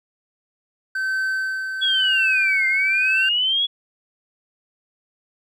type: tone with tremolo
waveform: triangle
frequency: 1540 Hz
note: G6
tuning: 31 cents flat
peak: -18 dBFS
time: 0.95-3.29 s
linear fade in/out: 5 ms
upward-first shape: sine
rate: 0.96 Hz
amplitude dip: 45%
type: exponential two-way sweep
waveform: sine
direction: down then up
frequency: 3394 to 2093 to 3394 Hz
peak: -17 dBFS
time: 1.81-3.67 s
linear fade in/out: 20 ms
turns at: 2.67 s
effects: none